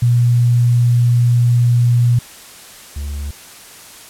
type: tone pair in turn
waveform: sine / triangle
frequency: 120.6 / 71.71 Hz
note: B2 / D2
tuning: -41 / -41 cents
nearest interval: major sixth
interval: 900 cents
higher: first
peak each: -9 / -19 dBFS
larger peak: first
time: 0.02-2.19 / 2.96-3.31 s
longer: first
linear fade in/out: 5 ms
effects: white hiss -38 dBFS RMS until 4.09 s + low-pass 12000 Hz 12 dB/octave